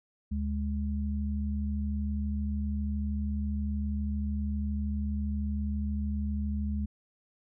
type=tone pair together; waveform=sine; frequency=73.43 / 207.7 Hz; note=D2 / G#3; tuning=0 / 0 cents; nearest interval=octave + tritone; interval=1800 cents; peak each=-30 / -33 dBFS; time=0.31-6.86 s; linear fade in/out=10 ms; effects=none